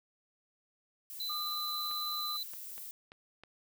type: noise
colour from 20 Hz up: violet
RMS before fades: -45 dBFS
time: 1.1-2.91 s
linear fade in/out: 0 ms
type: tone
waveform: square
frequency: 4011 Hz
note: B7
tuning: 26 cents sharp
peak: -36 dBFS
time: 1.2-2.43 s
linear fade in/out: 2 ms
type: tone with tremolo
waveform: sine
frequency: 1213 Hz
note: D#6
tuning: 44 cents flat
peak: -38 dBFS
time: 1.29-2.37 s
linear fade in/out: 10 ms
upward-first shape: triangle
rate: 18 Hz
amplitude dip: 30%
type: clicks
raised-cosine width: 0.3 ms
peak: -34 dBFS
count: 5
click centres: 1.913 / 2.536 / 2.78 / 3.119 / 3.436 s
effects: none